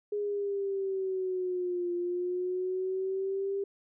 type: exponential two-way sweep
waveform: sine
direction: down then up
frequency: 415.3 to 349.4 to 397.8 Hz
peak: -29 dBFS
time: 0.12-3.64 s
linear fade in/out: 5 ms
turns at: 1.93 s
effects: none

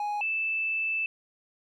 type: tone pair in turn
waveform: triangle / sine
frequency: 830.6 / 2637 Hz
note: G#5 / E7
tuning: 0 / 0 cents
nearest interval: octave + minor sixth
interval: 2000 cents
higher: second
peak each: -26 dBFS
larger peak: neither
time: 0-0.21 / 0.21-1.06 s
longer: second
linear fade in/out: 2 ms
effects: none

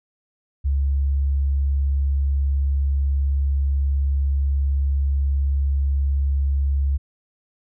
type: tone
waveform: sine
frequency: 69.3 Hz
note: C#2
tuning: in tune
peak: -17 dBFS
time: 0.64-6.98 s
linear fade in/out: 20 ms
effects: none

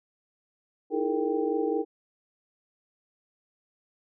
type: tone cluster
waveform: sine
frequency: 312.5 / 336.8 / 417.5 / 462.4 / 786 Hz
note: D#4 / E4 / G#4 / A#4 / G5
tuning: +8 / +37 / +9 / -14 / +4 cents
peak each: -30 / -33 / -30 / -29 / -36 dBFS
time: 0.9-1.85 s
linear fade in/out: 50 ms
effects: none

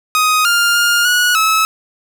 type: tone with pitch steps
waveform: sawtooth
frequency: 1252 / 1403 / 1413 / 1459 / 1296 Hz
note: D#6 / F6 / F6 / F#6 / E6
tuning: +10 / +8 / +20 / -25 / -30 cents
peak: -7 dBFS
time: 0.15-1.65 s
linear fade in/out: 0 ms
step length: 300 ms
effects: none

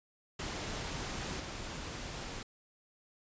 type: noise with level steps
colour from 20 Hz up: pink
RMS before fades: -39 / -42 dBFS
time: 0.39-2.43 s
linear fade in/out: 5 ms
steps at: 1.4 s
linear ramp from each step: 2 ms
effects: resampled to 16000 Hz

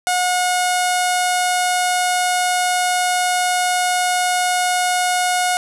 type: tone with low-pass filter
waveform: sawtooth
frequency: 724 Hz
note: F#5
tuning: 38 cents flat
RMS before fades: -18 dBFS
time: 0.07-5.57 s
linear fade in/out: 0 ms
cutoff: 9500 Hz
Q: 2.2
effects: none

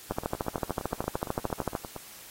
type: two click trains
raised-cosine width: 1 ms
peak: -23 / -14 dBFS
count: 17 / 23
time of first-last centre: 0.12-1.963 / 0.11-1.752 s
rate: 8.68 / 13.4 Hz
effects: white hiss -48 dBFS RMS until 2.3 s + AAC 48 kbps

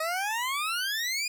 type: exponential sweep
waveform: 20% pulse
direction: up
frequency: 622.3 to 2479 Hz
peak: -23 dBFS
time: 0-1.28 s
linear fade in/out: 5 ms
effects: none

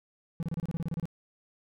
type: tone bursts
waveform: triangle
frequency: 166.2 Hz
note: E3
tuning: 15 cents sharp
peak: -27 dBFS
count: 12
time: 0.4-1.055 s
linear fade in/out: 0 ms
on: 28 ms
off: 29 ms
effects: none

